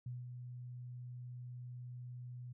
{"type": "tone with ADSR envelope", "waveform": "sine", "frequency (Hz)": 123.47, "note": "B2", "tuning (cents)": 0, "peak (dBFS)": -40, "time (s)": [0.06, 2.53], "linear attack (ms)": 4, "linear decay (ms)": 190, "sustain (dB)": -5, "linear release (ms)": 11, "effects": []}